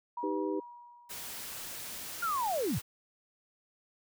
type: tone with exponential decay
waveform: sine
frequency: 959 Hz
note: A#5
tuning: 49 cents sharp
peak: -34 dBFS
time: 0.17-1.83 s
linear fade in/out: 5 ms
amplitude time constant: 360 ms
type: chord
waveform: sine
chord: Eb augmented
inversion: none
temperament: equal with one note detuned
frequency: 311.1 / 392 / 496.2 Hz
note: Eb4 / G4 / B4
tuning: 0 / 0 / +8 cents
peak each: -34 / -34 / -38 dBFS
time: 0.23-0.6 s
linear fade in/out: 5 ms
type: noise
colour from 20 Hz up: white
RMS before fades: -42 dBFS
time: 1.09-2.82 s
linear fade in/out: 20 ms
type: linear sweep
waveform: sine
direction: down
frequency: 1442 to 77.78 Hz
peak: -29 dBFS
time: 2.22-2.79 s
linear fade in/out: 10 ms
effects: none